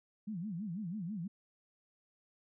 sine tone with vibrato, 190 Hz, F#3, 46 cents sharp, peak -37 dBFS, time 0.27-1.28 s, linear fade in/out 10 ms, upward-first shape sine, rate 6.1 Hz, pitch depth 260 cents each way, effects none

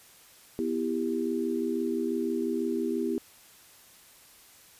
sine chord, E minor, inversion second, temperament just, 247.2 / 329.6 / 395.6 Hz, B3 / E4 / G4, +2 / 0 / +16 cents, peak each -31 dBFS, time 0.59-3.18 s, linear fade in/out 0 ms, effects white hiss -55 dBFS RMS until 4.79 s + resampled to 32000 Hz

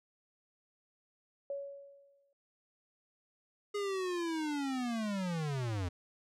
sine tone with exponential decay, 560 Hz, C#5, 18 cents sharp, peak -34 dBFS, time 1.5-2.33 s, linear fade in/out 2 ms, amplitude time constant 180 ms
square linear sweep, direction down, 415.3 to 84 Hz, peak -34 dBFS, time 3.74-5.89 s, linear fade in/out 10 ms
effects low-pass 8000 Hz 12 dB/octave

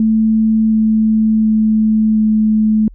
sine tone with pitch steps, 220 / 218.7 / 217.5 / 216.2 Hz, A3 / A3 / A3 / A3, 0 / -10 / -20 / -30 cents, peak -9 dBFS, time 0-2.88 s, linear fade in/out 2 ms, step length 720 ms, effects added 42 Hz sine -34 dBFS peak until 2.94 s

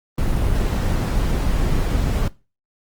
brown noise, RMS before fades -19 dBFS, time 0.18-2.28 s, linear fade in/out 2 ms, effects noise-tail reverb RT60 0.3 s tail -21 dB re dry + Opus 24 kbps

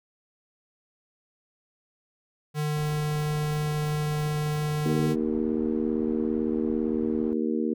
square tone, 150.5 Hz, D3, 43 cents sharp, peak -26 dBFS, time 2.54-5.16 s, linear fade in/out 50 ms
pink low-pass noise, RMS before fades -43 dBFS, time 2.76-7.33 s, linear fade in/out 0 ms, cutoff 840 Hz, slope 12 dB/octave
harmonic tone, 77.78 Hz, D#2, in tune, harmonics 3 / 4 / 5 / 6, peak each -27 / -29 / -31 / -33 dBFS, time 4.85-7.74 s, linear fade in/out 10 ms
effects none

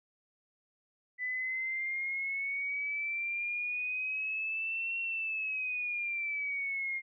sine exponential two-way sweep, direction up then down, 1991 to 2731 to 2121 Hz, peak -32 dBFS, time 1.18-7.02 s, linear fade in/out 50 ms, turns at 4.99 s, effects none

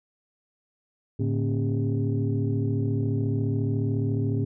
sine tone cluster, 109.6 / 143.8 / 236.1 / 275.7 / 401.8 Hz, A2 / D3 / A#3 / C#4 / G4, -6 / -36 / +22 / -9 / +43 cents, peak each -24 / -30 / -32 / -30 / -33 dBFS, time 1.19-4.45 s, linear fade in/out 10 ms, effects tanh soft clip ceiling -15 dBFS

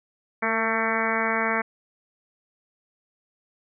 harmonic tone with a mistuned harmonic, 223.8 Hz, A3, 30 cents sharp, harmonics 1 / 2 / 3 / 4 / 5 / 6 / 7 / 8 / 9 / 10, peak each -31 / -31 / -31 / -31 / -31 / -31 / -31 / -31 / -31 / -31 dBFS, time 0.42-1.62 s, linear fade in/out 10 ms, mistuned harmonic 2, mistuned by +22 cents, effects none

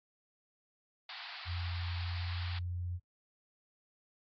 white band-pass noise, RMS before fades -46 dBFS, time 1.09-2.59 s, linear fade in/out 2 ms, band 690 to 4800 Hz, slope 96 dB/octave
sine tone with pitch glide, 87.31 to 88.43 Hz, F2 to F2, 0 to +22 cents, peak -35 dBFS, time 1.45-3 s, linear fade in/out 50 ms, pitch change +22 cents, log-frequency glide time 1.88-2.65 s
effects noise-tail reverb RT60 0.1 s tail -20 dB re dry + MP3 48 kbps

